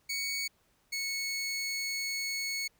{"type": "tone pair in turn", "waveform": "20% pulse", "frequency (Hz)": [2232, 2205], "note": ["C#7", "C#7"], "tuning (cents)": [11, -10], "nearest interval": "unison", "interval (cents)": 21, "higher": "first", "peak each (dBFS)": -27, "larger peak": "neither", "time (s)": [[0.09, 0.48], [0.92, 2.68]], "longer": "second", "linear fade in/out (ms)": 10, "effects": ["pink hiss -70 dBFS RMS until 2.79 s"]}